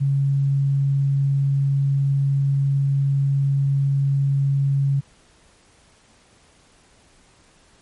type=tone; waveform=sine; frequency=138.59 Hz; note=C#3; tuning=in tune; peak=-16 dBFS; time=0-5.01 s; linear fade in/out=20 ms; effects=pink hiss -55 dBFS RMS until 7.81 s + MP3 48 kbps